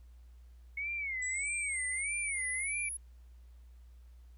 sine tone with vibrato, 2179 Hz, C#7, 30 cents flat, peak -34 dBFS, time 0.77-2.89 s, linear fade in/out 5 ms, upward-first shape sine, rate 1.6 Hz, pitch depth 150 cents each way
sine exponential sweep, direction up, 7740 to 10548 Hz, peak -37 dBFS, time 1.22-2.97 s, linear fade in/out 5 ms
effects added 60 Hz sine -52 dBFS peak until 4.37 s + pink hiss -74 dBFS RMS until 4.37 s

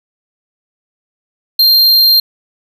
square tone, 4186 Hz, C8, in tune, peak -6 dBFS, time 1.59-2.2 s, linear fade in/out 5 ms, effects none

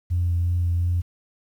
sine tone with vibrato, 87 Hz, F2, 6 cents flat, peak -18 dBFS, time 0.1-1.02 s, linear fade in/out 20 ms, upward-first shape sine, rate 2.8 Hz, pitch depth 17 cents each way, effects tanh soft clip ceiling -15 dBFS + 9-bit

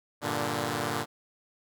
5% pulse chord, G minor, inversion none, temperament equal, 98 / 116.54 / 146.83 Hz, G2 / Bb2 / D3, 0 / 0 / 0 cents, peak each -25 / -21 / -21 dBFS, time 0.21-1.06 s, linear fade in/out 50 ms, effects none

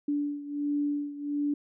sine beating tone pair, 289.8 / 291.2 Hz, D4 / D4, -23 / -15 cents, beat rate 1.4 Hz, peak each -29 / -33 dBFS, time 0.08-1.54 s, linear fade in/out 5 ms, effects none

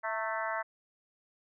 harmonic tone with a mistuned harmonic, 220 Hz, A3, in tune, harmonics 3 / 4 / 5 / 6 / 7 / 8 / 9, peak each -37 / -38 / -39 / -40 / -40 / -41 / -42 dBFS, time 0.03-0.63 s, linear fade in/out 20 ms, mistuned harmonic 4, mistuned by +43 cents, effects none

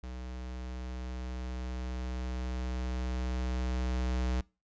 square tone with level ramp, 62.6 Hz, B1, 24 cents sharp, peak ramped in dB -40 to -29 dBFS, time 0.03-4.41 s, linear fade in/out 5 ms, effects noise-tail reverb RT60 0.3 s tail -24 dB re dry + resampled to 16000 Hz

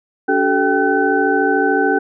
sine tone cluster, 286.4 / 380.3 / 433.9 / 781 / 1513 Hz, D4 / F#4 / A4 / G5 / F#6, -43 / +48 / -24 / -7 / +38 cents, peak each -19 dBFS, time 0.28-1.99 s, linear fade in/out 10 ms, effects none

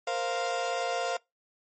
35% pulse chord, Bb suspended second, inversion none, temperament equal, 466.2 / 523.3 / 698.5 Hz, Bb4 / C5 / F5, 0 / 0 / 0 cents, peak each -34 / -32 / -29 dBFS, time 0.07-1.17 s, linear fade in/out 5 ms, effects noise-tail reverb RT60 0.2 s tail -24 dB re dry + MP3 32 kbps

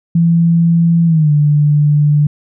sine tone with pitch glide, 167.9 to 147.86 Hz, E3 to D3, +32 to +12 cents, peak -7 dBFS, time 0.15-2.27 s, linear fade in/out 5 ms, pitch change -220 cents, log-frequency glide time 1.06-1.31 s, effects none

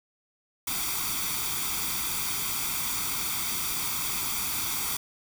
white noise with comb filter, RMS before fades -30 dBFS, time 0.67-4.97 s, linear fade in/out 5 ms, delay 0.86 ms, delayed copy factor +0.7, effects none

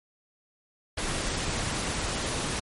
pink noise, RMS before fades -30 dBFS, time 0.97-2.6 s, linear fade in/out 10 ms, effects MP3 48 kbps

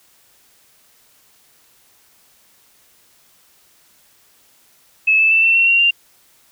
sine tone with pitch steps, 2597 / 2627 / 2658 / 2689 / 2720 / 2751 / 2783 Hz, E7 / E7 / E7 / E7 / F7 / F7 / F7, -26 / -7 / +14 / +34 / -46 / -27 / -7 cents, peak -10 dBFS, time 5.07-5.91 s, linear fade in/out 10 ms, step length 120 ms, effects white hiss -54 dBFS RMS until 6.51 s

